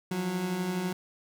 30% pulse beating tone pair, 171.2 / 183.2 Hz, F3 / F#3, -34 / -17 cents, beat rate 12 Hz, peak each -35 / -27 dBFS, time 0.11-0.93 s, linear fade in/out 5 ms, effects none

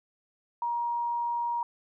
sine tone, 947 Hz, A#5, 27 cents sharp, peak -27 dBFS, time 0.62-1.63 s, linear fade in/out 2 ms, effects none

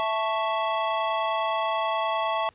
square chord, A major, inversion second, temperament equal, 659.3 / 880 / 1108.7 Hz, E5 / A5 / C#6, 0 / 0 / 0 cents, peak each -29 dBFS, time 0-2.49 s, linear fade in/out 0 ms, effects pink hiss -60 dBFS RMS until 2.54 s + resampled to 8000 Hz

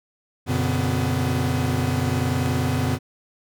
45% pulse tone cluster, 91 / 120.5 / 141.5 / 252.7 Hz, F#2 / B2 / C#3 / B3, -28 / -42 / +36 / +40 cents, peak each -26 dBFS, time 0.46-2.99 s, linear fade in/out 50 ms, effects none

